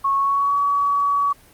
sine tone with pitch glide, 1100 to 1134.2 Hz, C#6 to C#6, -14 to +39 cents, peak -16 dBFS, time 0.04-1.33 s, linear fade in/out 10 ms, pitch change +53 cents, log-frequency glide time 0.15-0.57 s, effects pink hiss -50 dBFS RMS until 1.53 s + Opus 32 kbps

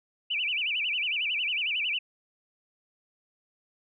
sine tone with vibrato, 2637 Hz, E7, in tune, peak -26 dBFS, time 0.3-1.99 s, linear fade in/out 10 ms, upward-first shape sine, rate 11 Hz, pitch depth 240 cents each way, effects none

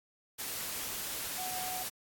sine tone in noise, 740 Hz, F#5, in tune, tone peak -39 dBFS, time 1.37-1.84 s, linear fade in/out 20 ms, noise white, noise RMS -38 dBFS, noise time 0.38-1.9 s, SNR -4 dB, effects AAC 64 kbps

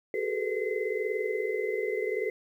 sine tone cluster, 379.9 / 421.8 / 442.4 / 498.6 / 2049 Hz, F#4 / G#4 / A4 / B4 / C7, +46 / +27 / +9 / +16 / -37 cents, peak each -34 / -33 / -33 / -35 / -37 dBFS, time 0.14-2.3 s, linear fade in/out 2 ms, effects 10-bit

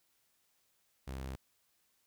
sawtooth tone, 66 Hz, C2, 16 cents sharp, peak -36 dBFS, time 1.07-1.36 s, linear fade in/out 10 ms, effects white hiss -75 dBFS RMS until 2.06 s

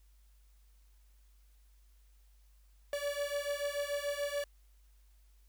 45% pulse beating tone pair, 571 / 577.9 Hz, D5 / D5, -49 / -28 cents, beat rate 6.9 Hz, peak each -37 / -37 dBFS, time 2.93-4.44 s, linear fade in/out 2 ms, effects added 50 Hz sine -60 dBFS peak until 5.48 s + white hiss -74 dBFS RMS until 5.48 s

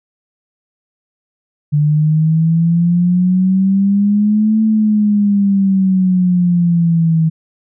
sine exponential two-way sweep, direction up then down, 146.83 to 220 to 159.5 Hz, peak -9 dBFS, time 1.72-7.3 s, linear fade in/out 20 ms, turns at 4.62 s, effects none

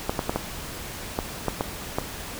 clicks, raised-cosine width 1 ms, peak -9 dBFS, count 8, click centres 0.095 / 0.192 / 0.295 / 0.36 / 1.189 / 1.483 / 1.609 / 1.985 s, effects pink hiss -36 dBFS RMS until 2.39 s

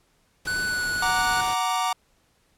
pink noise, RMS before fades -37 dBFS, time 0.45-1.54 s, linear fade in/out 5 ms
square tone with pitch glide, 1492 to 1470.6 Hz, F#6 to F#6, +14 to -11 cents, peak -25 dBFS, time 0.47-1.41 s, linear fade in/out 5 ms, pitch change -25 cents, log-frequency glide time 0.62-0.84 s
45% pulse chord, Gb augmented, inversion none, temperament equal with one note detuned, 740 / 932.3 / 1171.3 Hz, Gb5 / Bb5 / D6, 0 / 0 / -5 cents, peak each -27 dBFS, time 1.02-1.93 s, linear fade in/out 5 ms
effects pink hiss -65 dBFS RMS until 2.57 s + low-pass 12000 Hz 12 dB/octave

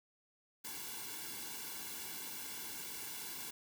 white noise with comb filter, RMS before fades -45 dBFS, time 0.64-3.51 s, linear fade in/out 10 ms, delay 1.6 ms, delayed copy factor -0.9, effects none

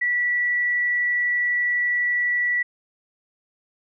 sine tone, 1952 Hz, B6, 21 cents flat, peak -19 dBFS, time 0.01-2.63 s, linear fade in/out 10 ms, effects none

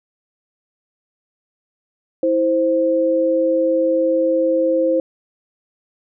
sine tone pair together, 326.1 / 523.3 Hz, E4 / C5, -19 / 0 cents, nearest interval minor sixth, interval 819 cents, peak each -19 / -15 dBFS, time 2.23-5 s, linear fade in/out 2 ms, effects none

